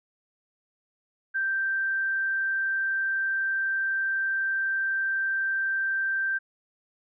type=tone; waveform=sine; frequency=1568 Hz; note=G6; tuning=in tune; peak=-24 dBFS; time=1.34-6.39 s; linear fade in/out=20 ms; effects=none